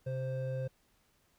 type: tone pair together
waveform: triangle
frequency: 130.81 / 523.2 Hz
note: C3 / C5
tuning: 0 / 0 cents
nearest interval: 2 octaves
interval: 2400 cents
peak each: -33 / -36 dBFS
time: 0.06-0.68 s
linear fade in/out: 10 ms
effects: pink hiss -71 dBFS RMS until 1.38 s